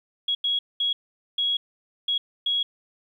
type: tone bursts at uneven times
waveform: sine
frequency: 3322 Hz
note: G#7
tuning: in tune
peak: -21 dBFS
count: 6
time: 0.28-0.35 / 0.44-0.59 / 0.8-0.93 / 1.38-1.57 / 2.08-2.18 / 2.46-2.63 s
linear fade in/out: 5 ms
effects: 10-bit